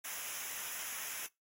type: noise with comb filter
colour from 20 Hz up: white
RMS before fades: -42 dBFS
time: 0.04-1.27 s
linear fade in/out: 10 ms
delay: 0.23 ms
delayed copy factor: -0.75
effects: noise-tail reverb RT60 0.2 s tail -22 dB re dry + AAC 48 kbps